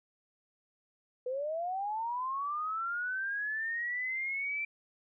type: linear sweep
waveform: sine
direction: up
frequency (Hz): 489.4 to 2349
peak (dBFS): -32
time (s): 1.26-4.65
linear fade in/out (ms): 5
effects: none